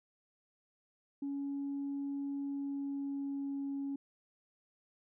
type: tone with pitch glide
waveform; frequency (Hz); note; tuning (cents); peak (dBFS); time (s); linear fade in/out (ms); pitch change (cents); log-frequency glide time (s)
sine; 280 to 277.6; C#4 to C#4; +18 to +3; -34; 1.22-3.96; 5; -15; 2.41-3.72
effects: tanh soft clip ceiling -32 dBFS